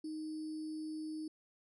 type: tone with sample-and-hold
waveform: sine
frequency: 311.1 Hz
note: D#4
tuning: in tune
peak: -39 dBFS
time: 0.04-1.28 s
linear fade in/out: 5 ms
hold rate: 4900 Hz
effects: resampled to 24000 Hz